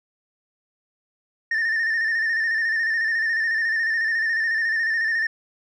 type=tone with vibrato; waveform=sine; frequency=1806 Hz; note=A6; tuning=45 cents sharp; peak=-17 dBFS; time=1.51-5.27 s; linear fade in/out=5 ms; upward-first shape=square; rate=14 Hz; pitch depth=40 cents each way; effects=tanh soft clip ceiling -19 dBFS